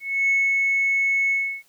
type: tone with ADSR envelope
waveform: sine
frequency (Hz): 2200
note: C#7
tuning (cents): -14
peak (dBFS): -15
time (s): 0-1.63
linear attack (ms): 290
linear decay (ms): 230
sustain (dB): -2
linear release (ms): 320
effects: tanh soft clip ceiling -13 dBFS + white hiss -60 dBFS RMS until 1.68 s